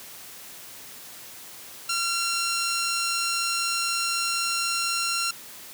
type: tone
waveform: 10% pulse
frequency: 1372 Hz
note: F6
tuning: 31 cents flat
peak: -16 dBFS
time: 1.89-5.31 s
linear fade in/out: 5 ms
effects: white hiss -43 dBFS RMS until 5.73 s + high-pass 80 Hz 12 dB/octave